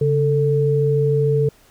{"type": "tone pair together", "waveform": "sine", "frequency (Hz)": [140.36, 443.3], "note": ["C#3", "A4"], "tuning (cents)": [22, 13], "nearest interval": "octave + minor sixth", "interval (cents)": 1991, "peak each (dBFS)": -17, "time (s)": [0.01, 1.49], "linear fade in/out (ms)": 5, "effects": ["pink hiss -53 dBFS RMS until 1.7 s"]}